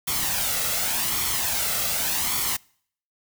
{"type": "noise with flanger", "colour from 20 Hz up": "white", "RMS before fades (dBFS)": -25, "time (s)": [0.07, 2.57], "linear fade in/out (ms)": 10, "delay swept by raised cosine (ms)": [0.9, 1.53], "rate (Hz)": 0.87, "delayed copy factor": 0.55, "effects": ["noise-tail reverb RT60 0.6 s tail -26 dB re dry"]}